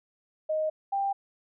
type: tone pair in turn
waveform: sine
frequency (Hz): 623 / 791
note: D#5 / G5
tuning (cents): +2 / +15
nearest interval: major third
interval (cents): 413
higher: second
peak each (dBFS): -25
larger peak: neither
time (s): 0.49-0.7 / 0.92-1.13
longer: neither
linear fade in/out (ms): 10
effects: none